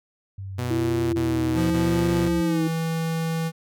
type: linear sweep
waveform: sine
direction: down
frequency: 98 to 70.3 Hz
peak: -31 dBFS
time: 0.38-2.41 s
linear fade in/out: 5 ms
type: tone bursts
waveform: sawtooth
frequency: 123.47 Hz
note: B2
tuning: in tune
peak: -22 dBFS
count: 3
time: 0.58-2.286 s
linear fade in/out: 10 ms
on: 550 ms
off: 28 ms
type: tone with vibrato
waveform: sine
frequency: 329.6 Hz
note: E4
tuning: in tune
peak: -22 dBFS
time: 0.7-2.68 s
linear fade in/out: 10 ms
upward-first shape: sine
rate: 0.89 Hz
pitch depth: 59 cents each way
type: tone with pitch glide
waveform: square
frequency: 174 to 163.29 Hz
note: F3 to E3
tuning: -6 to -16 cents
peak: -24 dBFS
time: 1.54-3.52 s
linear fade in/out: 50 ms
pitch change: -110 cents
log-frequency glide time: 2.45-2.64 s
effects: none